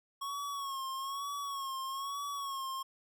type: tone with vibrato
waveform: square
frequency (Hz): 1100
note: C#6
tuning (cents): -14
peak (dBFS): -37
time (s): 0.21-2.83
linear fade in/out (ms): 10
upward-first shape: sine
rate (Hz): 1.1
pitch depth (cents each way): 59
effects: none